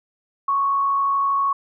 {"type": "tone with frequency modulation", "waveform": "sine", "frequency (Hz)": 1108.7, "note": "C#6", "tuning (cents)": 0, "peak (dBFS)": -17, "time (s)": [0.48, 1.53], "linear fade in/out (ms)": 5, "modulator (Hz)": 53, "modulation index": 0.31, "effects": []}